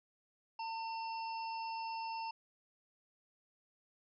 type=harmonic tone with a mistuned harmonic; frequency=904 Hz; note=A5; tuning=47 cents sharp; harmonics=1 / 3 / 5 / 6; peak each=-39 / -49 / -57 / -52 dBFS; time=0.59-2.31 s; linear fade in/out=5 ms; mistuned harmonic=6; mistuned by=-72 cents; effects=none